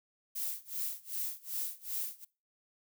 violet noise with tremolo, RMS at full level -35 dBFS, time 0.35-2.25 s, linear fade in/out 10 ms, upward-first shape sine, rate 2.6 Hz, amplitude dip 95%, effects noise-tail reverb RT60 0.3 s tail -21 dB re dry

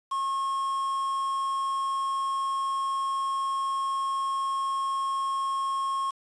triangle tone with quantisation, 1084 Hz, C#6, 39 cents flat, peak -24 dBFS, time 0.11-6.11 s, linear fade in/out 10 ms, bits 7, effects resampled to 22050 Hz

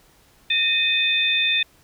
sine tone cluster, 1832 / 2513 / 3571 Hz, A#6 / D#7 / A7, -31 / +17 / +25 cents, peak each -27 / -21 / -20 dBFS, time 0.5-1.63 s, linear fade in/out 5 ms, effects pink hiss -56 dBFS RMS until 1.83 s

